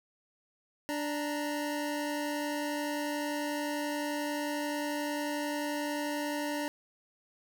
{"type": "tone pair together", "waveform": "25% pulse", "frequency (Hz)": [293.7, 932.4], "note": ["D4", "A#5"], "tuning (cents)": [0, 0], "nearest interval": "octave + minor sixth", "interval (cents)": 2000, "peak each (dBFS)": [-29, -35], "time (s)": [0.89, 6.68], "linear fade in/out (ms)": 0, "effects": []}